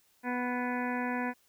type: harmonic tone with a mistuned harmonic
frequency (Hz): 246.9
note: B3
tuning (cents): 0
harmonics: 1 / 2 / 3 / 4 / 6 / 7 / 8 / 9 / 10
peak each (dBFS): -33 / -40 / -39 / -38 / -42 / -40 / -44 / -48 / -47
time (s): 0.23-1.34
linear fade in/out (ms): 50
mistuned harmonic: 8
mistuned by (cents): +22
effects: white hiss -68 dBFS RMS until 1.48 s